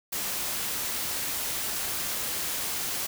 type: noise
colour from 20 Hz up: white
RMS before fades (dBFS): -31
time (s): 0.12-3.07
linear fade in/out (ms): 10
effects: none